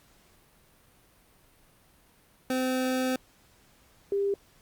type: tone pair in turn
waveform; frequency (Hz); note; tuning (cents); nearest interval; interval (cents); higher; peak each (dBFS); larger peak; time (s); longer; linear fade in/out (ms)
25% pulse / sine; 257.5 / 399; C4 / G4; -28 / +31; minor sixth; 759; second; -22 / -24; first; 2.5-3.16 / 4.12-4.34; first; 2
effects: pink hiss -61 dBFS RMS until 4.61 s + Opus 48 kbps